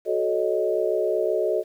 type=chord; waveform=sine; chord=D# half-diminished seventh; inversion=first; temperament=equal with one note detuned; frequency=370 / 435.4 / 554.4 / 622.3 Hz; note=F#4 / A4 / C#5 / D#5; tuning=0 / -18 / 0 / 0 cents; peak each=-26 / -25 / -29 / -25 dBFS; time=0.05-1.64 s; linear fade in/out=50 ms; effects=9-bit